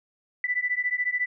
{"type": "beating tone pair", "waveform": "sine", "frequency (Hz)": [1975.5, 1989.5], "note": ["B6", "B6"], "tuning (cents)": [0, 12], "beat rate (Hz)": 14, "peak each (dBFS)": [-27, -27], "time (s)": [0.44, 1.26], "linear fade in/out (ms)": 2, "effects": []}